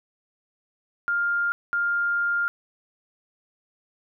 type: tone bursts at uneven times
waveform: sine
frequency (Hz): 1403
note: F6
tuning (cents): +8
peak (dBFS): -21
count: 2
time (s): 1.08-1.52 / 1.73-2.48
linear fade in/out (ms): 0
effects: none